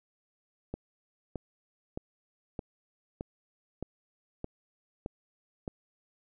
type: click train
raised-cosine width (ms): 2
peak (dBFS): -22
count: 9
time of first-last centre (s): 0.74-5.678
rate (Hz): 1.62
effects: none